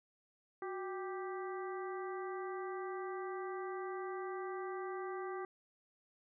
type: harmonic tone with a mistuned harmonic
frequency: 392 Hz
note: G4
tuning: in tune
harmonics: 1 / 2 / 3 / 4 / 5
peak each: -41 / -47 / -47 / -53 / -54 dBFS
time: 0.62-5.45 s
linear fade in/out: 2 ms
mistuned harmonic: 1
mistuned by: -100 cents
effects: none